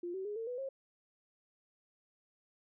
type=tone with pitch steps; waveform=sine; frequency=349.2 / 380.8 / 415.3 / 452.9 / 493.8 / 538.5 Hz; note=F4 / F#4 / G#4 / A#4 / B4 / C5; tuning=0 / +50 / 0 / -50 / 0 / +50 cents; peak=-37 dBFS; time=0.03-0.69 s; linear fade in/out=5 ms; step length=110 ms; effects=none